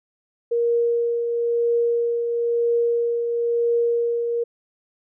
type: tone with tremolo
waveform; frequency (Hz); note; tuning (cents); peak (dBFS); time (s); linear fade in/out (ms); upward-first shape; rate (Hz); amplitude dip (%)
sine; 470.4; A#4; +16; -16; 0.51-4.44; 10; triangle; 1; 45
effects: none